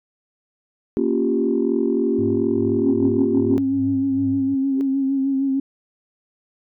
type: chord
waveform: sine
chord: G half-diminished seventh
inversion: first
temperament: equal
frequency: 233.1 / 277.2 / 349.2 / 392 Hz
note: Bb3 / Db4 / F4 / G4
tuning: 0 / 0 / 0 / 0 cents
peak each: -22 dBFS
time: 0.97-3.58 s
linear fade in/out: 0 ms
type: tone with tremolo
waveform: sine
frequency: 103.1 Hz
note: G#2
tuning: 12 cents flat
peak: -25 dBFS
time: 2.18-4.55 s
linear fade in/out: 10 ms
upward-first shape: sine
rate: 2.5 Hz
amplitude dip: 70%
type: tone with vibrato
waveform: sine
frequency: 271 Hz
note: C#4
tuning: 39 cents flat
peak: -17 dBFS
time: 2.79-5.6 s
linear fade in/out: 5 ms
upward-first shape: sine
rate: 6.5 Hz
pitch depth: 32 cents each way
type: tone with exponential growth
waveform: sine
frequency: 390 Hz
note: G4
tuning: 9 cents flat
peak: -25 dBFS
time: 4.68-4.81 s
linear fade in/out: 0 ms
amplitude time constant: 28 ms
effects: tanh soft clip ceiling -7 dBFS